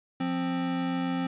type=tone pair together; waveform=square; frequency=175.53 / 263 Hz; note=F3 / C4; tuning=+9 / +9 cents; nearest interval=perfect fifth; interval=700 cents; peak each=-33 / -29 dBFS; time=0.2-1.27 s; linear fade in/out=5 ms; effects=resampled to 8000 Hz + 10-bit